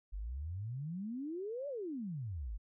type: exponential two-way sweep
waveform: sine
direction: up then down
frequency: 45.31 to 590 to 45.31 Hz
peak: -38 dBFS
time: 0.12-2.58 s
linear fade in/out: 20 ms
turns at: 1.68 s
effects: none